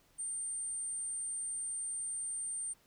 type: tone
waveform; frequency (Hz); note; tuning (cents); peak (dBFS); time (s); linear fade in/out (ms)
sine; 8870; C#9; 0; -36; 0.18-2.74; 20
effects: pink hiss -68 dBFS RMS until 2.86 s